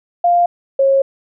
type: tone pair in turn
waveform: sine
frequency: 698.5 / 543.8 Hz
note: F5 / C#5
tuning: 0 / -33 cents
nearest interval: major third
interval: 433 cents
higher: first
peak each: -9 dBFS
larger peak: neither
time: 0.24-0.46 / 0.79-1.02 s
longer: second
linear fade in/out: 5 ms
effects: none